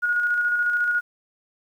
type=tone with tremolo; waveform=sine; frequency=1443 Hz; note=F#6; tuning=44 cents flat; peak=-18 dBFS; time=0.02-1.01 s; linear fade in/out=20 ms; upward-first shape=square; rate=14 Hz; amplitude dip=30%; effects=9-bit